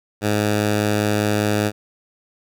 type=tone; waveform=10% pulse; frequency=105 Hz; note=G#2; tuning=19 cents sharp; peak=-9 dBFS; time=0.21-1.72 s; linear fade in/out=50 ms; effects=none